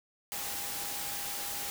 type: tone in noise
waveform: sine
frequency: 808 Hz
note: G#5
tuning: 48 cents flat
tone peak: -47 dBFS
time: 0.32-1.7 s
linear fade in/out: 0 ms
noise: white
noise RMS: -37 dBFS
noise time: 0.32-1.7 s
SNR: -13 dB
effects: none